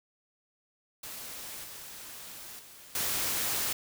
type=noise with level steps; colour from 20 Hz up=white; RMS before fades=-42 / -45 / -51 / -31 dBFS; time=1.03-3.73 s; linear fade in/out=5 ms; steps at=1.64 / 2.59 / 2.95 s; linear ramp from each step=2 ms; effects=none